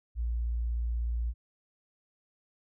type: tone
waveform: sine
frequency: 58.27 Hz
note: A#1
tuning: in tune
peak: -28 dBFS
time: 0.15-1.34 s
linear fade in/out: 50 ms
effects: none